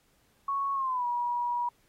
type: tone with pitch glide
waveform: sine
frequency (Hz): 1107 to 963.7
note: C#6 to B5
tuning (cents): -3 to -43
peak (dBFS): -27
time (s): 0.48-1.69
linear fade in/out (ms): 5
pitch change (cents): -240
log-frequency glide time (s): 0.74-1.06
effects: pink hiss -68 dBFS RMS until 1.88 s + AAC 48 kbps